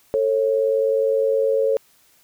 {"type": "tone pair together", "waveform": "sine", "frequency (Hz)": [445.3, 545.1], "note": ["A4", "C#5"], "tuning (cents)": [21, -29], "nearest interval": "major third", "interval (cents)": 350, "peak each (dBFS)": -19, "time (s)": [0.14, 1.77], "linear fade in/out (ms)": 0, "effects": ["white hiss -57 dBFS RMS until 2.23 s"]}